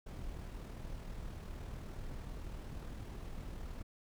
brown noise with amplitude modulation, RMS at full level -43 dBFS, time 0.06-3.83 s, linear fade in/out 10 ms, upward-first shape sine, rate 39.5 Hz, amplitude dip 35%, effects none

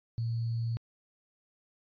sine tone with sample-and-hold, 115.5 Hz, A#2, 16 cents flat, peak -29 dBFS, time 0.18-0.77 s, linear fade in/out 0 ms, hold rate 4410 Hz, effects resampled to 11025 Hz

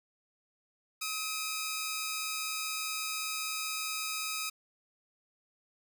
10% pulse tone pair together, 1275 / 2407 Hz, D#6 / D7, +42 / +42 cents, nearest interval major seventh, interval 1100 cents, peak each -28 dBFS, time 1.01-4.5 s, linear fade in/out 10 ms, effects none

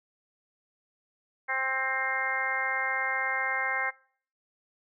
harmonic tone, 264 Hz, C4, 16 cents sharp, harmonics 2 / 3 / 4 / 5 / 6 / 7 / 8, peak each -41 / -35 / -36 / -39 / -33 / -34 / -32 dBFS, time 1.48-3.91 s, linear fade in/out 20 ms, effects noise-tail reverb RT60 0.5 s tail -21 dB re dry

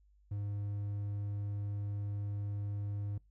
triangle tone, 102 Hz, G#2, 31 cents flat, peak -33 dBFS, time 0.31-3.18 s, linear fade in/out 5 ms, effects noise-tail reverb RT60 0.2 s tail -24 dB re dry + added 50 Hz sine -63 dBFS peak until 3.3 s

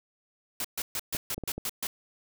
white noise bursts, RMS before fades -32 dBFS, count 8, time 0.6-1.87 s, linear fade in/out 2 ms, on 45 ms, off 130 ms
clicks, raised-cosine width 2 ms, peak -22 dBFS, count 4, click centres 1.149 / 1.38 / 1.437 / 1.58 s
effects none

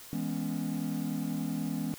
triangle chord, C# minor seventh, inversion first, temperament equal with one note detuned, 164.05 / 207.7 / 246.9 / 277.2 Hz, E3 / G#3 / B3 / C#4, -8 / 0 / 0 / 0 cents, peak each -34 dBFS, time 0.13-1.94 s, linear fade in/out 0 ms, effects tanh soft clip ceiling -20 dBFS + white hiss -49 dBFS RMS until 1.98 s

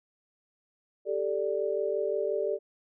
sine chord, G suspended second, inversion none, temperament equal with one note detuned, 394.3 / 440 / 587.3 Hz, G4 / A4 / D5, +10 / 0 / 0 cents, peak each -31 dBFS, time 1.05-2.59 s, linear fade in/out 50 ms, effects none

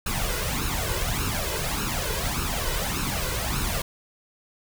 pink noise with flanger, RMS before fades -27 dBFS, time 0.06-3.82 s, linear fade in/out 5 ms, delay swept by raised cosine 0.74 to 2.04 ms, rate 1.7 Hz, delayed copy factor +0.7, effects none

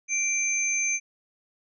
sine tone pair together, 2349 / 6246 Hz, D7 / G8, 0 / -7 cents, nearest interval octave + perfect fourth, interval 1693 cents, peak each -26 dBFS, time 0.08-1 s, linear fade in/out 50 ms, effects none

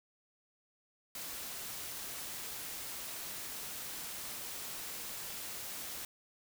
white noise, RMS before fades -43 dBFS, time 1.15-6.05 s, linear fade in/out 2 ms, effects none

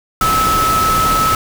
sine tone in noise, 1300 Hz, E6, 24 cents flat, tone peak -12 dBFS, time 0.21-1.35 s, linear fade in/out 2 ms, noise pink, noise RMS -19 dBFS, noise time 0.21-1.35 s, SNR +4 dB, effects none

